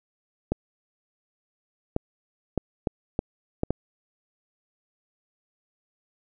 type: clicks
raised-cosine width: 2 ms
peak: -10 dBFS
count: 7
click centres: 0.52 / 1.964 / 2.577 / 2.872 / 3.191 / 3.634 / 3.706 s
effects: none